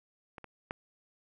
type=clicks; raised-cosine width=0.5 ms; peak=-29 / -30 / -20 dBFS; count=3; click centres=0.382 / 0.443 / 0.709 s; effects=none